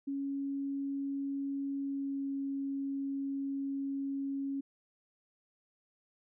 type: tone with pitch glide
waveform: sine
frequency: 277.2 to 275.4 Hz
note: C#4 to C#4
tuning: 0 to -11 cents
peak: -33 dBFS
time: 0.07-4.61 s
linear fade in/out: 10 ms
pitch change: -11 cents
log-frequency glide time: 1.77-2.3 s
effects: none